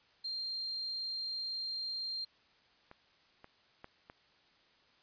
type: tone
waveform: sine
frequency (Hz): 4186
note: C8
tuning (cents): 0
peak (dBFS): -36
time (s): 0.24-2.25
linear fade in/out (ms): 10
type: clicks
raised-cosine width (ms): 0.5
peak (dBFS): -36 / -36 / -32 / -34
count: 4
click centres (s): 2.914 / 3.444 / 3.844 / 4.099
effects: white hiss -67 dBFS RMS until 5.02 s + resampled to 11025 Hz